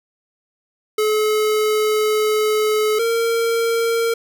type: tone pair in turn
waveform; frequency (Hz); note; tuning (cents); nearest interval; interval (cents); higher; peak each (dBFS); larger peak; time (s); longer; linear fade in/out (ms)
square; 428.7 / 460.3; A4 / A#4; -45 / -22; minor second; 123; second; -16 / -17; first; 0.98-2.99 / 2.99-4.14; first; 5
effects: none